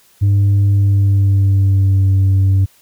sine tone with pitch glide, 100.1 to 96.36 Hz, G2 to G2, +37 to -29 cents, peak -6 dBFS, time 0.21-2.66 s, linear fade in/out 20 ms, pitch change -66 cents, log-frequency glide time 0.69-2.07 s, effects tanh soft clip ceiling -8 dBFS + white hiss -51 dBFS RMS until 2.81 s

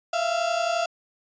35% pulse tone pair together, 659.3 / 690.7 Hz, E5 / F5, 0 / -19 cents, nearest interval minor second, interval 81 cents, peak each -25 / -23 dBFS, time 0.13-0.86 s, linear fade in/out 5 ms, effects resampled to 16000 Hz

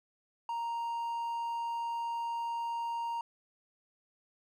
triangle tone, 932.3 Hz, A#5, in tune, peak -31 dBFS, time 0.49-3.21 s, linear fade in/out 2 ms, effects none

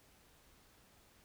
silence, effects pink hiss -66 dBFS RMS until 1.24 s

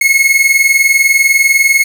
45% pulse tone pair together, 2168 / 2188 Hz, C#7 / C#7, -39 / -23 cents, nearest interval unison, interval 16 cents, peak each -10 dBFS, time 0.01-1.84 s, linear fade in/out 5 ms, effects none

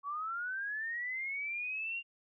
sine linear sweep, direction up, 1108.7 to 2794 Hz, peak -35 dBFS, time 0.03-2.03 s, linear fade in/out 50 ms, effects none

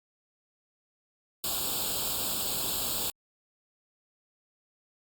white noise with comb filter, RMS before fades -31 dBFS, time 1.44-3.1 s, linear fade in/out 0 ms, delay 0.25 ms, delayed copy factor +0.95, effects Opus 48 kbps

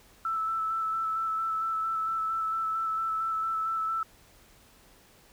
sine tone with vibrato, 1318.5 Hz, E6, in tune, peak -27 dBFS, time 0.25-4.03 s, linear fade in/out 2 ms, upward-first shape square, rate 4.4 Hz, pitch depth 13 cents each way, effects pink hiss -58 dBFS RMS until 5.32 s

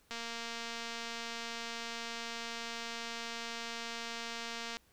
click train, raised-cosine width 0.2 ms, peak -24 dBFS, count 1082, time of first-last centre 0.11-4.769 s, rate 232 Hz, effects pink hiss -68 dBFS RMS until 4.92 s

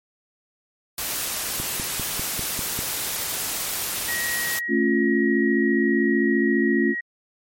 white noise, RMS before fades -27 dBFS, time 0.98-4.59 s, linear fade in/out 2 ms
click train, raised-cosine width 3 ms, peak -17 dBFS, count 7, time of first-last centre 1.6-2.79 s, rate 5.04 Hz
sine tone, 1900 Hz, A#6, 33 cents sharp, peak -25 dBFS, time 4.08-7.01 s, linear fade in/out 10 ms
sine chord, A augmented, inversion none, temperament equal with one note detuned, 220 / 275.1 / 349.2 Hz, A3 / C#4 / E#4, 0 / -13 / 0 cents, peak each -22 dBFS, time 4.68-6.95 s, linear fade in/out 50 ms
effects MP3 64 kbps

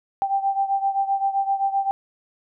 sine beating tone pair, 784 / 791.7 Hz, G5 / G5, 0 / +17 cents, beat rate 7.7 Hz, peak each -21 / -25 dBFS, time 0.22-1.91 s, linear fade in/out 0 ms, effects none

